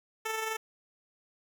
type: tone with amplitude modulation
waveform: 10% pulse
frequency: 441.5 Hz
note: A4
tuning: 6 cents sharp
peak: -22 dBFS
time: 0.25-0.57 s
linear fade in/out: 10 ms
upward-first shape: sine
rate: 23.2 Hz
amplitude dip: 40%
effects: none